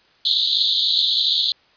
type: band-pass noise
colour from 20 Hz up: white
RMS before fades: -19 dBFS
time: 0.25-1.52 s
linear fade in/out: 2 ms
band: 3400 to 4300 Hz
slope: 96 dB/octave
effects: white hiss -56 dBFS RMS until 1.76 s + resampled to 11025 Hz